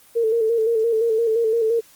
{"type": "tone with vibrato", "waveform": "sine", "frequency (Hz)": 452.5, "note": "A4", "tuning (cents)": 48, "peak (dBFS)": -16, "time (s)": [0.15, 1.81], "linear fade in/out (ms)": 20, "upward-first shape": "square", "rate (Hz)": 5.8, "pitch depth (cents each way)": 46, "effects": ["white hiss -51 dBFS RMS until 1.95 s", "Opus 24 kbps"]}